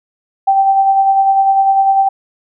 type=tone with tremolo; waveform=sine; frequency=780 Hz; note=G5; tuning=9 cents flat; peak=-6 dBFS; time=0.47-2.09 s; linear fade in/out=10 ms; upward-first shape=sine; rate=10 Hz; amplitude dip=40%; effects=none